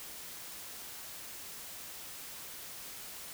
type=silence; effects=white hiss -46 dBFS RMS until 3.33 s